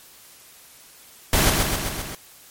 pink noise with echo, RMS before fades -18 dBFS, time 1.33-1.5 s, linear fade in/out 2 ms, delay 130 ms, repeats 5, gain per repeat -3 dB, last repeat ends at 2.15 s, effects white hiss -48 dBFS RMS until 2.5 s + MP3 64 kbps

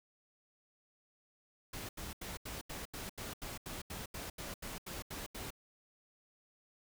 pink noise bursts, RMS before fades -44 dBFS, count 16, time 1.73-5.505 s, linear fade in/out 5 ms, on 160 ms, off 81 ms, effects none

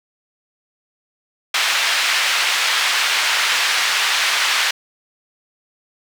white band-pass noise, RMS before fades -18 dBFS, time 1.54-4.71 s, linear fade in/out 5 ms, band 1200 to 3400 Hz, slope 12 dB/octave, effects none

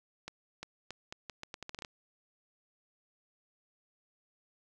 accelerating click train, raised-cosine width 0.2 ms, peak -24 dBFS, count 13, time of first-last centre 0.28-1.848 s, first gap 350 ms, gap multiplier 0.79, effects none

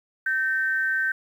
sine tone pair together, 1548 / 1823.1 Hz, G6 / A#6, -22 / -39 cents, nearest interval minor third, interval 283 cents, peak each -22 / -29 dBFS, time 0.26-1.12 s, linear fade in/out 5 ms, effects 9-bit

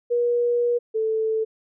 sine tone pair in turn, 480 / 440.7 Hz, B4 / A4, -49 / +3 cents, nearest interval minor second, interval 148 cents, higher first, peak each -18 / -20 dBFS, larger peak first, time 0.1-0.79 / 0.94-1.45 s, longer first, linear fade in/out 20 ms, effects none

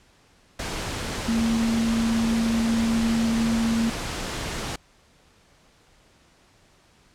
sine tone in noise, 228.1 Hz, A#3, 37 cents flat, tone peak -20 dBFS, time 1.28-3.9 s, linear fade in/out 5 ms, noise pink, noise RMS -30 dBFS, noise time 0.59-4.76 s, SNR +7 dB, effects pink hiss -58 dBFS RMS until 7.14 s + low-pass 8000 Hz 12 dB/octave

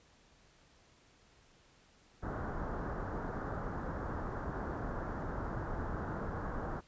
pink low-pass noise, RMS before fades -39 dBFS, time 2.22-6.81 s, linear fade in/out 20 ms, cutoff 1600 Hz, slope 48 dB/octave, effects pink hiss -65 dBFS RMS until 6.87 s + resampled to 16000 Hz

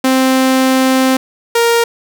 sawtooth tone pair in turn, 261.6 / 467 Hz, C4 / A#4, 0 / +3 cents, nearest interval minor seventh, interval 1003 cents, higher second, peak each -5 dBFS, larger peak neither, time 0.04-1.17 / 1.55-1.84 s, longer first, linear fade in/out 5 ms, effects none

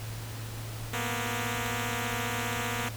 5% pulse beating tone pair, 231.9 / 246.9 Hz, A#3 / B3, -9 / 0 cents, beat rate 15 Hz, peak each -22 dBFS, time 0.93-2.89 s, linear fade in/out 5 ms, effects added 111 Hz sine -37 dBFS peak until 2.96 s + pink hiss -43 dBFS RMS until 2.96 s

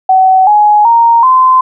sine tone with pitch steps, 755 / 837.7 / 929.5 / 1031.4 Hz, F#5 / G#5 / A#5 / C6, +35 / +15 / -5 / -25 cents, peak -3 dBFS, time 0.09-1.61 s, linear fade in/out 5 ms, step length 380 ms, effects none

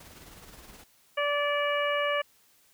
pink noise with tremolo, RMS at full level -48 dBFS, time 0-0.84 s, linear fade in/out 5 ms, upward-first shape sine, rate 19 Hz, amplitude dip 45%
harmonic tone, 580 Hz, D5, 22 cents flat, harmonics 1 / 2 / 3 / 4 / 5, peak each -28 / -31 / -33 / -34 / -35 dBFS, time 1.17-2.22 s, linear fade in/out 10 ms
effects white hiss -63 dBFS RMS until 2.73 s

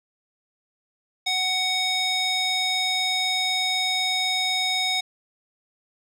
square tone with band-pass filter, 746 Hz, F#5, 14 cents sharp, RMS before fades -24 dBFS, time 1.26-5.01 s, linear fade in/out 10 ms, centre 3800 Hz, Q 2.1, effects none

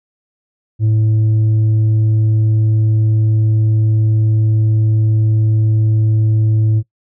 sine tone with tanh clipping, 109.1 Hz, A2, 14 cents flat, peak -11 dBFS, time 0.79-6.83 s, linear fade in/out 50 ms, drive 4 dB, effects noise-tail reverb RT60 0.1 s tail -20 dB re dry

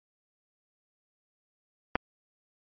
clicks, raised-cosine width 0.5 ms, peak -9 / -17 dBFS, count 2, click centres 1.955 / 1.959 s, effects MP3 48 kbps

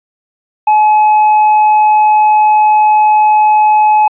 sine tone with hard clipping, 852 Hz, G#5, 44 cents sharp, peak -6 dBFS, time 0.67-4.08 s, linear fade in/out 5 ms, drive 3 dB, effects resampled to 8000 Hz

